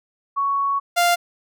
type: tone pair in turn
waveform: sine / sawtooth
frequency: 1114 / 697.1 Hz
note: C#6 / F5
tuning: +8 / -3 cents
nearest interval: minor sixth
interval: 811 cents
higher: first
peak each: -18 / -11 dBFS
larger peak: second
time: 0.36-0.8 / 0.96-1.16 s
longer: first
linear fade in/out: 20 ms
effects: none